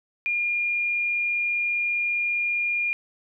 sine tone, 2415 Hz, D7, 48 cents sharp, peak -22 dBFS, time 0.26-2.93 s, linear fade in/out 0 ms, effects none

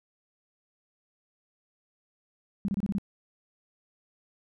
sine tone bursts, 198.6 Hz, G3, 23 cents sharp, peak -25 dBFS, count 6, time 2.65-2.983 s, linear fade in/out 0 ms, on 33 ms, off 27 ms, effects none

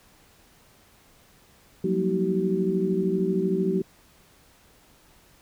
sine tone cluster, 179.5 / 192.5 / 232.1 / 318.1 / 380.6 Hz, F3 / G3 / A#3 / D#4 / F#4, +48 / -31 / -7 / +38 / +49 cents, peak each -27 / -28 / -33 / -32 / -25 dBFS, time 1.84-3.82 s, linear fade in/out 5 ms, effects pink hiss -57 dBFS RMS until 5.41 s

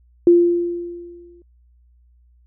sine tone with exponential decay, 346.4 Hz, F4, 14 cents flat, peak -6 dBFS, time 0.27-1.42 s, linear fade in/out 2 ms, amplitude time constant 250 ms, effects added 60 Hz sine -51 dBFS peak until 2.46 s

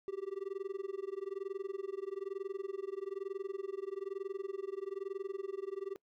triangle tone with amplitude modulation, 390 Hz, G4, 9 cents flat, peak -32 dBFS, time 0.08-5.96 s, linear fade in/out 0 ms, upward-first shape sine, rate 21.1 Hz, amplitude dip 100%, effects noise-tail reverb RT60 0.1 s tail -23 dB re dry

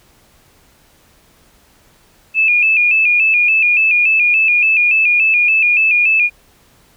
sine tone with vibrato, 2525 Hz, D#7, 25 cents sharp, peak -9 dBFS, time 2.34-6.3 s, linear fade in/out 50 ms, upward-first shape square, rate 3.5 Hz, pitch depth 64 cents each way, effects pink hiss -51 dBFS RMS until 6.96 s

